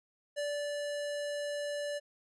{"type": "tone with ADSR envelope", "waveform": "square", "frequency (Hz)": 582, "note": "D5", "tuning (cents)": -16, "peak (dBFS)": -33, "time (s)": [0.36, 2], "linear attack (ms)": 26, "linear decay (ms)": 320, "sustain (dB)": -2, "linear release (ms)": 28, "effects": ["resampled to 24000 Hz"]}